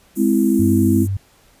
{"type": "high-pass noise", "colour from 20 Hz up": "white", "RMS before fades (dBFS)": -34, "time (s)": [0.15, 1.08], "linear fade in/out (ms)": 20, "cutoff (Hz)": 6800, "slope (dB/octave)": 48}
{"type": "chord", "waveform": "sine", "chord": "Ab augmented", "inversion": "none", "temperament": "equal with one note detuned", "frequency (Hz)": [207.7, 259.8, 329.6], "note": ["Ab3", "C4", "E4"], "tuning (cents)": [0, -12, 0], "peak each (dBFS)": -17, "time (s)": [0.16, 1.07], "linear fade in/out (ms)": 50}
{"type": "tone", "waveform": "sine", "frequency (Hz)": 97.7, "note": "G2", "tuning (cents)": -5, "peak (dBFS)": -18, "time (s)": [0.59, 1.17], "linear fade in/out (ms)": 5}
{"effects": ["pink hiss -53 dBFS RMS until 1.6 s", "resampled to 32000 Hz"]}